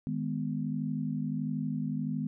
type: chord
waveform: sine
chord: G# minor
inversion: second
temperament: just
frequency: 155.74 / 207.7 / 249.2 Hz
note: D#3 / G#3 / B3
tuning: +2 / 0 / +16 cents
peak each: -34 / -35 / -34 dBFS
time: 0.07-2.27 s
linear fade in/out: 0 ms
effects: none